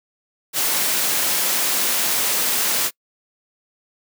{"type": "noise", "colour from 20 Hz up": "white", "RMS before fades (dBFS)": -20, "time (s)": [0.53, 2.91], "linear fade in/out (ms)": 50, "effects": ["noise-tail reverb RT60 0.1 s tail -26 dB re dry", "high-pass 200 Hz 12 dB/octave"]}